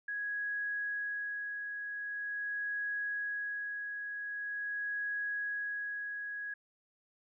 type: tone with tremolo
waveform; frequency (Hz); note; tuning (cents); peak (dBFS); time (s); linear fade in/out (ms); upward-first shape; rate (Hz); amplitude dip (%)
sine; 1663; G#6; +2; -33; 0.08-6.54; 5; sine; 0.44; 40
effects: none